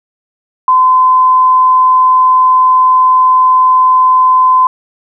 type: tone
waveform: sine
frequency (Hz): 1024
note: C6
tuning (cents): -38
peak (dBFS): -4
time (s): 0.68-4.67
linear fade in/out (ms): 2
effects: none